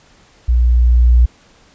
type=tone with level ramp; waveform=sine; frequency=60.1 Hz; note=B1; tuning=46 cents flat; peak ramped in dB=-9 to -5 dBFS; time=0.48-1.26 s; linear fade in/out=10 ms; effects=pink hiss -49 dBFS RMS until 1.74 s + resampled to 16000 Hz